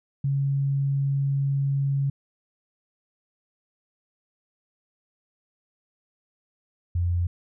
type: tone pair in turn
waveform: sine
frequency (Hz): 138.59 / 87.31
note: C#3 / F2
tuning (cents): 0 / 0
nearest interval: minor sixth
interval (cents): 800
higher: first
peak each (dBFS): -21 / -21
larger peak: neither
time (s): 0.24-2.1 / 6.95-7.27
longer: first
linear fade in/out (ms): 5
effects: none